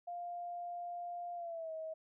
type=tone with pitch glide; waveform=sine; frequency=700 to 638.2 Hz; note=F5 to D#5; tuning=+4 to +44 cents; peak=-40 dBFS; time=0.07-1.94 s; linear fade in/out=10 ms; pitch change=-160 cents; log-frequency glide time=1.35-1.72 s; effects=none